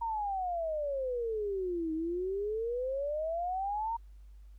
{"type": "exponential two-way sweep", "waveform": "sine", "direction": "down then up", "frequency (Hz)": [937, 313.3, 937], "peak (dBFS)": -31, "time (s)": [0.01, 3.97], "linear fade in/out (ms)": 10, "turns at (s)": 1.93, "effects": ["added 50 Hz sine -49 dBFS peak until 4.58 s", "pink hiss -75 dBFS RMS until 4.58 s"]}